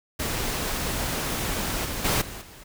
pink noise with level steps, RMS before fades -28 / -31 / -23 / -38 / -46 dBFS, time 0.19-2.64 s, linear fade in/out 10 ms, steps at 1.84 / 2.04 / 2.21 / 2.41 s, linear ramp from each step 10 ms, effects none

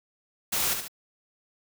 white noise with echo, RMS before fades -27 dBFS, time 0.52-0.74 s, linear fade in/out 10 ms, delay 71 ms, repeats 2, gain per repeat -6 dB, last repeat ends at 0.882 s, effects none

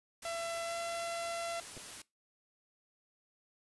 white noise, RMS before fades -47 dBFS, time 0.22-2.02 s, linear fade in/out 5 ms
sawtooth tone with pitch glide, 672 to 677.8 Hz, E5 to E5, +33 to +48 cents, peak -33 dBFS, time 0.25-1.6 s, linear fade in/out 2 ms, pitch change +15 cents, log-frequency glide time 0.63-0.74 s
clicks, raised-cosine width 2 ms, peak -37 dBFS, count 2, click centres 1.768 / 1.776 s
effects noise-tail reverb RT60 0.2 s tail -21 dB re dry + resampled to 24000 Hz

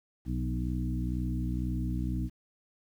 harmonic tone with a mistuned harmonic, 62 Hz, B1, 7 cents sharp, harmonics 1 / 2 / 3 / 4 / 5, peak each -32 / -35 / -37 / -38 / -39 dBFS, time 0.25-2.3 s, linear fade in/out 50 ms, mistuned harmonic 3, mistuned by -21 cents, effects 10-bit

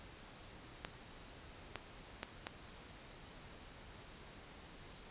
clicks, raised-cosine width 0.3 ms, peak -24 dBFS, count 4, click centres 0.849 / 1.757 / 2.231 / 2.469 s, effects pink hiss -55 dBFS RMS until 5.1 s + resampled to 8000 Hz

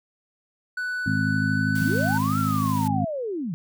triangle tone with pitch glide, 1488 to 1503.6 Hz, F#6 to F#6, +9 to +27 cents, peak -24 dBFS, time 0.77-2.18 s, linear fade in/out 5 ms, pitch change +18 cents, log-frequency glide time 1.24-1.89 s
harmonic tone, 52.5 Hz, G#1, 19 cents sharp, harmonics 2 / 3 / 4 / 5, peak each -27 / -27 / -27 / -27 dBFS, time 1.06-3.05 s, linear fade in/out 5 ms
white noise, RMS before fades -39 dBFS, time 1.75-2.88 s, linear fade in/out 5 ms
sine linear two-way sweep, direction up then down, 146.6 to 1386 to 146.6 Hz, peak -26 dBFS, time 1.81-3.54 s, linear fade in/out 0 ms, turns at 2.39 s
effects none

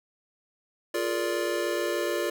square chord, Bb dominant seventh, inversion second, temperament just, 349.6 / 419.5 / 466.2 / 582.7 Hz, F4 / Ab4 / Bb4 / D5, +2 / +17 / 0 / -14 cents, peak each -31 / -35 / -34 / -32 dBFS, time 0.94-2.3 s, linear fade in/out 5 ms, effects none

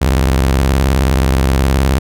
sawtooth tone with vibrato, 66.2 Hz, C2, 21 cents sharp, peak -6 dBFS, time 0.01-1.99 s, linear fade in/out 10 ms, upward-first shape square, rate 19 Hz, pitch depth 190 cents each way, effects none

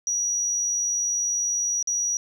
sine tone with dropouts, 5800 Hz, F#8, 35 cents flat, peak -22 dBFS, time 0.07-2.17 s, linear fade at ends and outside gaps 1 ms, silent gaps 1.827-1.873 s, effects 9-bit

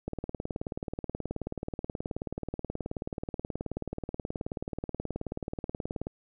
click train, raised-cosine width 2 ms, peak -20 dBFS, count 113, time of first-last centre 0.08-6.069 s, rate 18.7 Hz, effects none

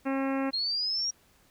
harmonic tone, 270 Hz, C#4, 45 cents flat, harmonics 1 / 2 / 3 / 4 / 5 / 6 / 7 / 8 / 9 / 10, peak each -28 / -34 / -38 / -40 / -42 / -44 / -45 / -46 / -47 / -48 dBFS, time 0.05-0.51 s, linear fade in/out 20 ms
sine linear sweep, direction up, 4171 to 5690 Hz, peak -27 dBFS, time 0.53-1.11 s, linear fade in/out 10 ms
effects pink hiss -63 dBFS RMS until 1.5 s

